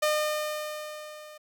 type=tone with level ramp; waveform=sawtooth; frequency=607 Hz; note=D#5; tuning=43 cents flat; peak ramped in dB=-18 to -41 dBFS; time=0.02-1.38 s; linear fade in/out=10 ms; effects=none